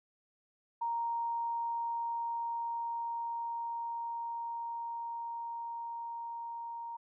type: tone with level ramp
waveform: sine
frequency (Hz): 932.3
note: A#5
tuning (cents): 0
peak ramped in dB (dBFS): -31 to -39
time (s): 0.81-6.97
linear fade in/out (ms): 10
effects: none